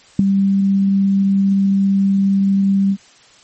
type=tone with ADSR envelope; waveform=sine; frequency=196 Hz; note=G3; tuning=in tune; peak=-3 dBFS; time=0.19-2.97 s; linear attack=4 ms; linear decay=6 ms; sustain=-8 dB; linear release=55 ms; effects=white hiss -47 dBFS RMS until 3.43 s + MP3 32 kbps